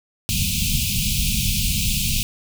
pink band-stop noise, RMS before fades -21 dBFS, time 0.29-2.23 s, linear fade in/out 0 ms, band 230 to 2400 Hz, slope 96 dB/octave, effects none

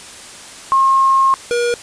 sine / square tone pair in turn, 1074 / 478.4 Hz, C6 / A#4, +45 / +45 cents, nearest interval octave + major second, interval 1400 cents, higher first, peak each -9 / -15 dBFS, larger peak first, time 0.72-1.34 / 1.51-1.74 s, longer first, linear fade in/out 0 ms, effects white hiss -35 dBFS RMS until 1.82 s + resampled to 22050 Hz

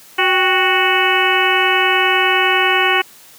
harmonic tone with a mistuned harmonic, 370 Hz, F#4, in tune, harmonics 1 / 2 / 3 / 4 / 5 / 6 / 7 / 8, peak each -20 / -20 / -20 / -20 / -20 / -20 / -20 / -20 dBFS, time 0.18-3.02 s, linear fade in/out 10 ms, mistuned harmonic 2, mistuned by +89 cents, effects white hiss -43 dBFS RMS until 3.38 s + high-pass 100 Hz 12 dB/octave

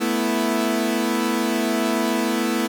sawtooth chord, A suspended second, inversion none, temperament equal, 220 / 246.9 / 329.6 Hz, A3 / B3 / E4, 0 / 0 / 0 cents, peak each -20 dBFS, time 0-2.68 s, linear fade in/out 20 ms, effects none

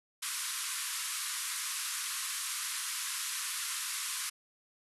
white band-pass noise, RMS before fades -37 dBFS, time 0.22-4.3 s, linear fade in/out 10 ms, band 1000 to 12000 Hz, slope 96 dB/octave, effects none

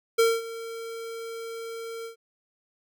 square tone with ADSR envelope, 456.9 Hz, A#4, 35 cents flat, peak -17 dBFS, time 0.18-2.16 s, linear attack 14 ms, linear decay 220 ms, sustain -18 dB, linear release 110 ms, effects none

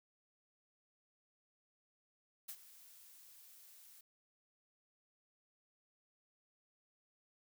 blue noise with ADSR envelope, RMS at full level -45 dBFS, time 2.48-4.01 s, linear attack 12 ms, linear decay 64 ms, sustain -15 dB, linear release 3 ms, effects none

